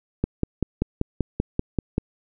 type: click train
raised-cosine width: 3 ms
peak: -8 dBFS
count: 10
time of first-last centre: 0.24-1.981 s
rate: 5.17 Hz
effects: none